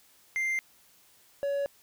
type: tone pair in turn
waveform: triangle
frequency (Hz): 2093 / 562.6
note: C7 / C#5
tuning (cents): 0 / +26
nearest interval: octave + major seventh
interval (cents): 2274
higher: first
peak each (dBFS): -25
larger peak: neither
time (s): 0.36-0.59 / 1.43-1.66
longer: neither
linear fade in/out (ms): 0
effects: white hiss -61 dBFS RMS until 1.82 s